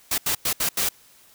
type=noise bursts at uneven times; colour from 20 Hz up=white; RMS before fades=-23 dBFS; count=5; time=0.11-0.18 / 0.26-0.35 / 0.45-0.53 / 0.6-0.69 / 0.77-0.89 s; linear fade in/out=5 ms; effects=white hiss -54 dBFS RMS until 1.34 s